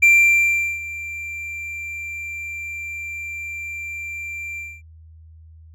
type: tone with ADSR envelope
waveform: triangle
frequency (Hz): 2362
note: D7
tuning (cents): +9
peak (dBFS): -7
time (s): 0.02-4.82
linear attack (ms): 12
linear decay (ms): 760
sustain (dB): -19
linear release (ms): 240
effects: added 80 Hz sine -42 dBFS peak until 5.74 s